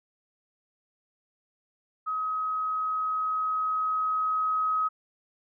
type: tone with level ramp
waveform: sine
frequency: 1269 Hz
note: D#6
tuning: 34 cents sharp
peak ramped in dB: -27 to -23 dBFS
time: 2.06-4.89 s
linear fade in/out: 20 ms
effects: none